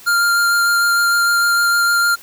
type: tone with vibrato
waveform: square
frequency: 1396.9 Hz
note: F6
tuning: in tune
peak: -13 dBFS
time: 0.06-2.16 s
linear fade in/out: 20 ms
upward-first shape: sine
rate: 6.6 Hz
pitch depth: 9 cents each way
effects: white hiss -41 dBFS RMS until 2.22 s